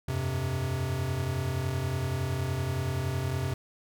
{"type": "chord", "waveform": "square", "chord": "F suspended second", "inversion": "none", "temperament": "equal", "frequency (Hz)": [87.31, 98, 130.81], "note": ["F2", "G2", "C3"], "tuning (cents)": [0, 0, 0], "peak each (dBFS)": [-35, -36, -31], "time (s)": [0.08, 3.54], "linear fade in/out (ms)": 5, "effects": []}